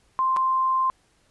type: tone with dropouts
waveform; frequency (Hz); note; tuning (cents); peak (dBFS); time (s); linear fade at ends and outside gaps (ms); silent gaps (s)
sine; 1046.5; C6; 0; -19; 0.19-0.9; 0; 0.364-0.369
effects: pink hiss -63 dBFS RMS until 1.3 s + resampled to 24000 Hz